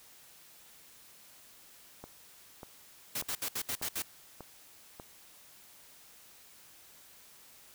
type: click train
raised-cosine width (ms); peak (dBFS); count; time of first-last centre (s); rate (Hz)
1; -30; 6; 2.04-4.999; 1.69
type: noise bursts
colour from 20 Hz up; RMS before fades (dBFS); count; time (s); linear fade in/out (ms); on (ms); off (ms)
white; -35; 7; 3.15-4.022; 5; 68; 66
effects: white hiss -57 dBFS RMS until 7.74 s